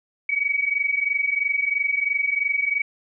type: tone pair together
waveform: sine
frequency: 2247 / 2270 Hz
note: C#7 / C#7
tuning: +23 / +41 cents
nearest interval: unison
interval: 18 cents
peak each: -24 / -22 dBFS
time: 0.29-2.82 s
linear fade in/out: 5 ms
effects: none